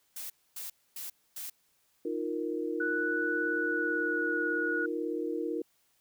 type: noise bursts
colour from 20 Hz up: blue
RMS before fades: -40 dBFS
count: 4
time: 0.16-1.5 s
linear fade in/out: 5 ms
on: 140 ms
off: 260 ms
type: chord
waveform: sine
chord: Eb suspended second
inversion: none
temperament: equal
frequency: 311.1 / 349.2 / 466.2 Hz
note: Eb4 / F4 / Bb4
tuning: 0 / 0 / 0 cents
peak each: -35 dBFS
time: 2.05-5.62 s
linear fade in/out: 5 ms
type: tone with pitch glide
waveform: sine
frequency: 1480 to 1457.1 Hz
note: F#6 to F#6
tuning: 0 to -27 cents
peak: -30 dBFS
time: 2.8-4.86 s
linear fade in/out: 5 ms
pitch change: -27 cents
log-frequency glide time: 3.49-4.49 s
effects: white hiss -71 dBFS RMS until 6 s